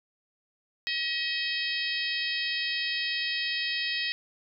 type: harmonic tone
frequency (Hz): 637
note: D#5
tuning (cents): +41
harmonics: 3 / 4 / 5 / 6 / 7 / 8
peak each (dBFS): -33 / -34 / -35 / -36 / -36 / -37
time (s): 0.87-4.12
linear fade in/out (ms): 0
effects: none